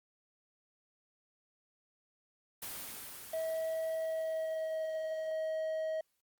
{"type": "noise with exponential decay", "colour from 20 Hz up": "white", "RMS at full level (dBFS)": -41, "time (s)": [2.62, 6.21], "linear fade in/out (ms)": 5, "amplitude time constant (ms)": 780}
{"type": "tone with pitch glide", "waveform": "triangle", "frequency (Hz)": [645, 634.3], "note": ["E5", "D#5"], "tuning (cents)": [-38, 33], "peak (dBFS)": -31, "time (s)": [3.33, 6.01], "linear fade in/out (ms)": 5, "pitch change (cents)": -29, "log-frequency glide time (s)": [3.92, 4.94]}
{"effects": ["Opus 24 kbps"]}